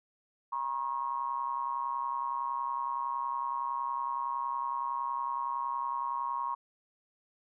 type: ring-modulated tone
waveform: triangle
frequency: 65.4 Hz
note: C2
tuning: in tune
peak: -26 dBFS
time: 0.52-6.55 s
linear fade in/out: 10 ms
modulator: 1020 Hz
effects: none